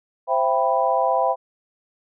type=chord; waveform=sine; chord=C major seventh; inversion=none; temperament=equal with one note detuned; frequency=523.3 / 668.5 / 784 / 987.8 Hz; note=C5 / E5 / G5 / B5; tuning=0 / +24 / 0 / 0 cents; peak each=-23 / -22 / -22 / -23 dBFS; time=0.27-1.36 s; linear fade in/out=50 ms; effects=none